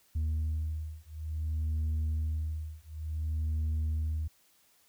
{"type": "beating tone pair", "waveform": "sine", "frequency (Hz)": [77.78, 78.34], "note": ["D#2", "D#2"], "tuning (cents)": [0, 12], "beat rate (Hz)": 0.56, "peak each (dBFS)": -31, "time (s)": [0.15, 4.28], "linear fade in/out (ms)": 10, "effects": ["tanh soft clip ceiling -27 dBFS", "white hiss -66 dBFS RMS until 4.88 s"]}